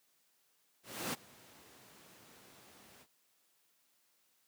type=noise with ADSR envelope; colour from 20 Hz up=pink; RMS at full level=-36 dBFS; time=0.83-3.07 s; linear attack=300 ms; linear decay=24 ms; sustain=-23 dB; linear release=56 ms; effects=white hiss -74 dBFS RMS until 4.47 s + high-pass 150 Hz 12 dB/octave